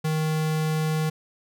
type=tone; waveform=square; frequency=156.4 Hz; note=D#3; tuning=9 cents sharp; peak=-23 dBFS; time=0.04-1.1 s; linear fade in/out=10 ms; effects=none